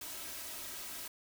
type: noise with comb filter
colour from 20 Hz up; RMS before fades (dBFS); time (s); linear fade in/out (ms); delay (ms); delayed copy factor
white; -44; 0.01-1.08; 5; 3.1; +0.5
effects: none